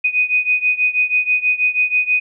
sine beating tone pair, 2489 / 2495.2 Hz, D#7 / D#7, 0 / +4 cents, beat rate 6.2 Hz, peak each -16 / -18 dBFS, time 0.04-2.2 s, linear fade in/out 10 ms, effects none

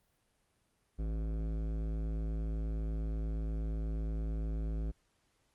sine tone with hard clipping, 54.2 Hz, A1, 25 cents flat, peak -35 dBFS, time 0.98-4.92 s, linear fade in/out 20 ms, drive 15 dB, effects pink hiss -75 dBFS RMS until 5.54 s + Opus 32 kbps

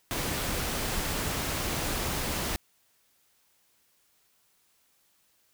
pink noise, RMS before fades -31 dBFS, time 0.11-2.56 s, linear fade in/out 0 ms, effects white hiss -68 dBFS RMS until 5.53 s

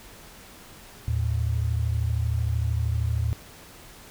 sine tone pair together, 78.9 / 111.9 Hz, D#2 / A2, +25 / +30 cents, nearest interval tritone, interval 605 cents, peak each -25 dBFS, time 1.08-3.33 s, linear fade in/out 0 ms, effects pink hiss -47 dBFS RMS until 4.1 s

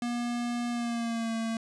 square tone with pitch glide, 239.6 to 226.2 Hz, A#3 to A3, +48 to +48 cents, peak -30 dBFS, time 0.02-1.57 s, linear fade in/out 2 ms, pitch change -100 cents, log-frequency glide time 0.7-1.33 s, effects resampled to 22050 Hz + 10-bit

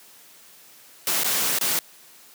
white noise with dropouts, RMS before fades -23 dBFS, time 1.07-1.79 s, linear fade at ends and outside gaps 1 ms, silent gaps 1.235-1.244 / 1.587-1.611 s, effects white hiss -50 dBFS RMS until 2.34 s + high-pass 150 Hz 12 dB/octave

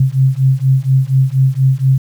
sine beating tone pair, 130.81 / 135.01 Hz, C3 / C#3, 0 / -45 cents, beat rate 4.2 Hz, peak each -12 dBFS, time 0-1.98 s, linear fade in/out 5 ms, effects 7-bit

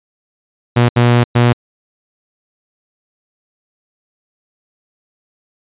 sawtooth tone bursts at uneven times, 120.5 Hz, B2, 42 cents flat, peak -4 dBFS, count 3, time 0.76-0.89 / 0.96-1.24 / 1.35-1.53 s, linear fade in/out 10 ms, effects resampled to 8000 Hz

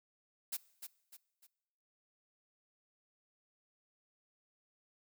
blue noise with echo, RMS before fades -38 dBFS, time 0.52-0.57 s, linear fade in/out 10 ms, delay 300 ms, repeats 3, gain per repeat -8 dB, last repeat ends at 1.47 s, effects noise-tail reverb RT60 1.0 s tail -21 dB re dry

